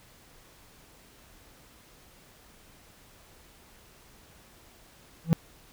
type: tone with exponential growth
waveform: triangle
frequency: 164.81 Hz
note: E3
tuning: in tune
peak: -11 dBFS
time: 5.24-5.33 s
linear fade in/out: 0 ms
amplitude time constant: 19 ms
effects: pink hiss -56 dBFS RMS until 5.72 s